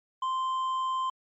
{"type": "tone with hard clipping", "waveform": "sine", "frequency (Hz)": 1042, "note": "C6", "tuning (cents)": -7, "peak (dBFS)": -28, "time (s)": [0.22, 1.1], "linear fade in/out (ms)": 5, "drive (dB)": 4, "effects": ["MP3 48 kbps"]}